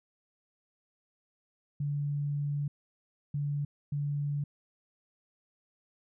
sine tone bursts at uneven times, 144.4 Hz, D3, 29 cents flat, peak -29 dBFS, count 3, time 1.8-2.68 / 3.34-3.65 / 3.92-4.44 s, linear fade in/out 5 ms, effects none

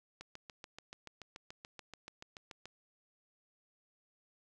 click train, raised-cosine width 0.2 ms, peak -30 dBFS, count 18, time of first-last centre 0.21-2.656 s, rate 6.95 Hz, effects none

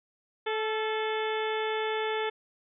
harmonic tone with a mistuned harmonic, 435.1 Hz, A4, 19 cents flat, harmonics 1 / 2 / 3 / 4 / 5 / 6 / 7 / 8, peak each -30 / -34 / -39 / -38 / -39 / -44 / -44 / -41 dBFS, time 0.46-2.3 s, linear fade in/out 10 ms, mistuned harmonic 3, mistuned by +40 cents, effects none

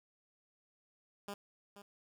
10% pulse tone with echo, 202 Hz, G#3, 48 cents flat, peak -33 dBFS, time 1.28-1.34 s, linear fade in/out 2 ms, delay 480 ms, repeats 1, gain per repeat -11 dB, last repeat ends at 1.82 s, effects none

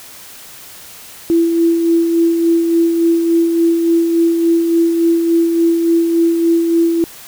sine tone with tremolo, 334.5 Hz, E4, 25 cents sharp, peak -8 dBFS, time 1.3-7.04 s, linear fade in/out 0 ms, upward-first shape sine, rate 3.5 Hz, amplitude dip 40%, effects white hiss -36 dBFS RMS until 7.27 s

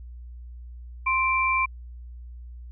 sine tone pair together, 1046.5 / 2349 Hz, C6 / D7, 0 / 0 cents, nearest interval octave + major second, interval 1400 cents, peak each -23 dBFS, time 1.06-1.66 s, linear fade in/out 10 ms, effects added 60 Hz sine -38 dBFS peak until 2.71 s

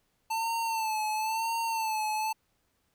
square tone with vibrato, 887 Hz, A5, 14 cents sharp, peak -29 dBFS, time 0.3-2.33 s, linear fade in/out 10 ms, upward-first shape sine, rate 0.98 Hz, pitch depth 59 cents each way, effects pink hiss -74 dBFS RMS until 2.94 s

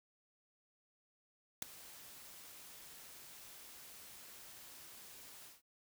white noise with ADSR envelope, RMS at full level -34 dBFS, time 1.62-5.62 s, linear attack 4 ms, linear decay 5 ms, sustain -21 dB, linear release 160 ms, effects none

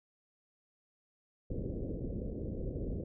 pink low-pass noise, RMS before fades -38 dBFS, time 1.5-3.04 s, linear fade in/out 5 ms, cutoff 530 Hz, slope 48 dB/octave, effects none

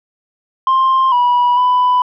sine tone with pitch steps, 1054 / 975 / 995 Hz, C6 / B5 / B5, +12 / -23 / +13 cents, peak -7 dBFS, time 0.67-2.02 s, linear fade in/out 2 ms, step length 450 ms, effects tanh soft clip ceiling -8 dBFS

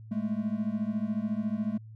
triangle beating tone pair, 207.4 / 221.4 Hz, G#3 / A3, -2 / +11 cents, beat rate 14 Hz, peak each -29 dBFS, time 0.11-1.78 s, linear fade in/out 10 ms, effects added 110 Hz sine -44 dBFS peak until 1.95 s

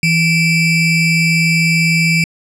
square ring-modulated tone, 1244.5 Hz, D#6, in tune, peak -8 dBFS, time 0.03-2.24 s, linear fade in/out 2 ms, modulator 1080 Hz, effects low-pass 9000 Hz 12 dB/octave

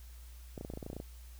clicks, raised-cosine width 2 ms, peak -28 dBFS, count 12, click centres 0.578 / 0.611 / 0.649 / 0.701 / 0.737 / 0.774 / 0.828 / 0.864 / 0.901 / 0.931 / 0.966 / 1.001 s, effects added 60 Hz sine -48 dBFS peak until 1.39 s + white hiss -61 dBFS RMS until 1.39 s

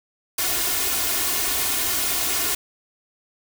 white noise with comb filter, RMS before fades -23 dBFS, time 0.38-2.55 s, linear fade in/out 5 ms, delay 2.8 ms, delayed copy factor +0.7, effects none

